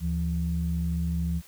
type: tone pair together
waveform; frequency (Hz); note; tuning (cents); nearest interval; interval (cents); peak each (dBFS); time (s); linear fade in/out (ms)
sine; 75.2 / 168.93; D2 / E3; +42 / +43; octave + major second; 1401; -27; 0-1.42; 50
effects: tanh soft clip ceiling -17 dBFS + white hiss -53 dBFS RMS until 1.47 s